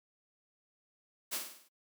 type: noise with echo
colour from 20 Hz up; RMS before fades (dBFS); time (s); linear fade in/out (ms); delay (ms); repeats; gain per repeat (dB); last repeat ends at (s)
white; -36; 1.31-1.39; 20; 50; 6; -5; 1.69
effects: noise-tail reverb RT60 0.1 s tail -25 dB re dry + high-pass 200 Hz 12 dB/octave